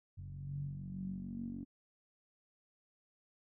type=tone with low-pass filter sweep; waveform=10% pulse; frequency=46.66 Hz; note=F#1; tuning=15 cents sharp; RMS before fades=-43 dBFS; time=0.17-1.65 s; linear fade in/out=20 ms; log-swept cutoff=110 to 270 Hz; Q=8.9; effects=none